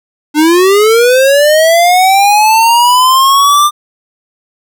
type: linear sweep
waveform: square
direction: up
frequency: 293.7 to 1200 Hz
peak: -5 dBFS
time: 0.34-3.71 s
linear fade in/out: 50 ms
effects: none